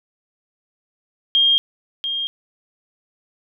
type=tone with echo; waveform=sine; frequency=3221 Hz; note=G7; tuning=46 cents sharp; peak=-12 dBFS; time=1.35-1.58 s; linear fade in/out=0 ms; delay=690 ms; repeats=1; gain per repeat=-9 dB; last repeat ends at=2.27 s; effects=none